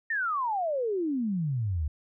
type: exponential sweep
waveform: sine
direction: down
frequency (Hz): 1859 to 70.4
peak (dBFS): -26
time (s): 0.1-1.88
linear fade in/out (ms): 5
effects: none